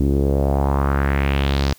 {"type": "tone with low-pass filter sweep", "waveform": "sawtooth", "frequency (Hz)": 69.3, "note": "C#2", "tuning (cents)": 0, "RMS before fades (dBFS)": -18, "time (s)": [0, 1.73], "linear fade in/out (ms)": 0, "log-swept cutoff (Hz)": [290, 5300], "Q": 2.7, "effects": ["white hiss -50 dBFS RMS until 1.78 s"]}